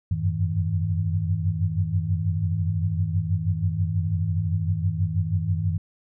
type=tone cluster; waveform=sine; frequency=90.1 / 96 / 102.5 / 159.1 Hz; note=F#2 / G2 / G#2 / D#3; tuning=-45 / -36 / -22 / +39 cents; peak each=-27 dBFS; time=0.11-5.78 s; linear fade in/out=5 ms; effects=none